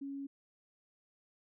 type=tone; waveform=sine; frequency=277.2 Hz; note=C#4; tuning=in tune; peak=-39 dBFS; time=0.01-0.27 s; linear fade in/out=10 ms; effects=none